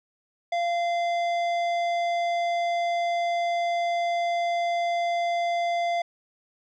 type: tone with tanh clipping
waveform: sine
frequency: 690 Hz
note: F5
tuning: 21 cents flat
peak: -25 dBFS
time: 0.52-6.02 s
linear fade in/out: 5 ms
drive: 13 dB
effects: none